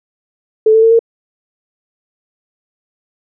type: tone with pitch steps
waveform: sine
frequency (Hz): 436.6 / 444 / 451.5 / 459.1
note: A4 / A4 / A4 / A#4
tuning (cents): -13 / +16 / +45 / -26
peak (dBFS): -5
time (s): 0.66-0.992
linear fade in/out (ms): 5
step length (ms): 83
effects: none